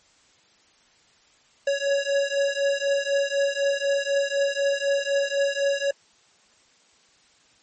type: beating tone pair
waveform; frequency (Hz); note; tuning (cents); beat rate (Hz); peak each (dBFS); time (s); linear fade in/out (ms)
square; 557 / 561; C#5 / C#5; +8 / +21; 4; -25; 1.67-5.91; 5
effects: white hiss -59 dBFS RMS until 7.62 s + MP3 32 kbps